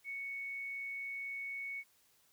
sine tone, 2219 Hz, C#7, 1 cent sharp, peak -39 dBFS, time 0.04-1.84 s, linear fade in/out 50 ms, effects white hiss -70 dBFS RMS until 2.32 s

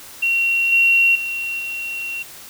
sine tone with level steps, 2739 Hz, F7, 34 cents flat, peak -15 / -11 / -22 / -24 dBFS, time 0.22-2.23 s, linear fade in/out 10 ms, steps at 0.72 / 1.15 / 1.59 s, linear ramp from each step 5 ms, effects white hiss -39 dBFS RMS until 2.49 s

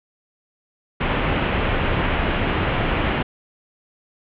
pink low-pass noise, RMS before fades -21 dBFS, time 1-3.23 s, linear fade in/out 10 ms, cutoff 3100 Hz, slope 48 dB/octave, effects none

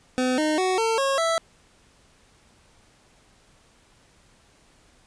25% pulse tone with pitch steps, 254.3 / 307.7 / 372.3 / 450.5 / 545.1 / 659.6 Hz, C4 / D#4 / F#4 / A4 / C#5 / E5, -49 / -19 / +11 / +41 / -29 / +1 cents, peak -17 dBFS, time 0.18-1.38 s, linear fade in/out 0 ms, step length 200 ms, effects pink hiss -58 dBFS RMS until 5.06 s + resampled to 22050 Hz

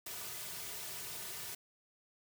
white noise with comb filter, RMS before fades -44 dBFS, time 0.06-1.55 s, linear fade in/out 5 ms, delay 3.7 ms, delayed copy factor -1, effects none

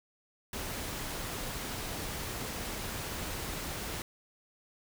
pink noise, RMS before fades -38 dBFS, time 0.53-4.02 s, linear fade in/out 2 ms, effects none

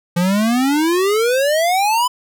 square exponential sweep, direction up, 169.9 to 1016 Hz, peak -14 dBFS, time 0.16-2.08 s, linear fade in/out 10 ms, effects none

